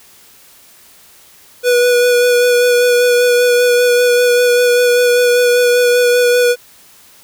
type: tone with vibrato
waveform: square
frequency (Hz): 488.5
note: B4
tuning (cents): -19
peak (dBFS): -9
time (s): 1.63-6.56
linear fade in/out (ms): 50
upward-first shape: sine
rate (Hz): 5.1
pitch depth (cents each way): 16
effects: white hiss -44 dBFS RMS until 7.23 s